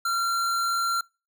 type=tone; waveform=square; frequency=1371 Hz; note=F6; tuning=32 cents flat; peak=-24 dBFS; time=0.05-1.01 s; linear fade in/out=5 ms; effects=noise-tail reverb RT60 0.3 s tail -26 dB re dry